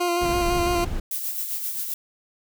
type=tone with vibrato; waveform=20% pulse; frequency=349.2 Hz; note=F4; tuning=in tune; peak=-16 dBFS; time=0-0.85 s; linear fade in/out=10 ms; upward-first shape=square; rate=6 Hz; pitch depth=18 cents each way
type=noise; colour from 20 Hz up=brown; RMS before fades=-28 dBFS; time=0.21-1 s; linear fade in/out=5 ms
type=noise with tremolo; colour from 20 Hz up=violet; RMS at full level=-27 dBFS; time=1.11-1.94 s; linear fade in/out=2 ms; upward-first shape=sine; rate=7.6 Hz; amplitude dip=45%
effects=none